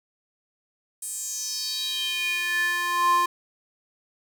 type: tone with high-pass filter sweep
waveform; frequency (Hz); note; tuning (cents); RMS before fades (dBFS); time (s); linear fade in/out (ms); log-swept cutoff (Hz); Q
square; 350; F4; +4; -26; 1.02-3.26; 5; 9000 to 890; 4.8
effects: none